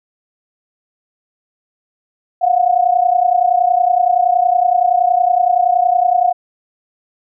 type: tone pair together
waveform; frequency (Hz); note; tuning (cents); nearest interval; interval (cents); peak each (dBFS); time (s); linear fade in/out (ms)
sine; 702 / 732.7; F5 / F#5; +9 / -17; minor second; 74; -13; 2.41-6.33; 20
effects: none